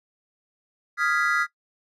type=chord; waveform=triangle; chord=F half-diminished seventh; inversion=third; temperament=equal; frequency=1244.5 / 1396.9 / 1661.2 / 1975.5 Hz; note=Eb6 / F6 / Ab6 / Cb7; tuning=0 / 0 / 0 / 0 cents; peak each=-25 / -23 / -25 / -25 dBFS; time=0.97-1.47 s; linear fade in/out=50 ms; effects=noise-tail reverb RT60 0.1 s tail -19 dB re dry